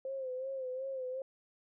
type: tone with vibrato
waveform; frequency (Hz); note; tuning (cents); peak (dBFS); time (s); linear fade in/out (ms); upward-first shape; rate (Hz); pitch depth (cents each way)
sine; 523.3; C5; 0; -36; 0.05-1.22; 2; sine; 2.7; 59
effects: none